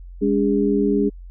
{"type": "tone cluster", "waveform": "sine", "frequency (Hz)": [204.4, 284.2, 407.9], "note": ["G#3", "C#4", "G#4"], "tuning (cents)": [-27, 43, -31], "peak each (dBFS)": -20, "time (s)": [0.21, 1.1], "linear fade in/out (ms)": 20, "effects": ["added 44 Hz sine -35 dBFS peak until 1.3 s"]}